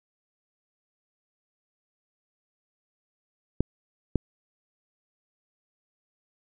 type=clicks; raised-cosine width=3 ms; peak=-9 dBFS; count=2; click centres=3.606 / 4.157 s; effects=none